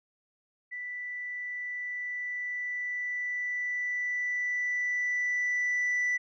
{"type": "tone with level ramp", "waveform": "sine", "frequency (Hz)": 1975.5, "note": "B6", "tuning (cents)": 0, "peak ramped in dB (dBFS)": [-35, -23], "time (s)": [0.71, 6.18], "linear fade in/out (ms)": 20, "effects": ["tanh soft clip ceiling -24 dBFS"]}